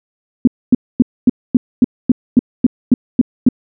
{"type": "tone bursts", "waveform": "sine", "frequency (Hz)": 246.9, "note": "B3", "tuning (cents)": 0, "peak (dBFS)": -3, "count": 12, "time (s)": [0.45, 3.488], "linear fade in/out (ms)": 2, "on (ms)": 24, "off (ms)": 250, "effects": []}